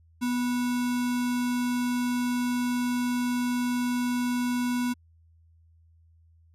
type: tone with sample-and-hold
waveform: sine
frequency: 245.5 Hz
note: B3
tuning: 10 cents flat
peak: -24 dBFS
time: 0.21-4.94 s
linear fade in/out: 20 ms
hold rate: 1225 Hz
effects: added 82 Hz sine -56 dBFS peak until 6.54 s + resampled to 32000 Hz